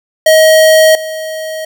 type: tone with level steps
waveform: square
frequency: 632 Hz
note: D#5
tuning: 27 cents sharp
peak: -4 / -19 dBFS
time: 0.26-1.65 s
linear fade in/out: 5 ms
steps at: 0.95 s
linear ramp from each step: 2 ms
effects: none